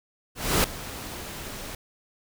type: noise with ADSR envelope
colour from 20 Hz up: pink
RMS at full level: -20 dBFS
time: 0.35-1.75 s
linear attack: 290 ms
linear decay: 3 ms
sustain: -17 dB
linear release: 3 ms
effects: none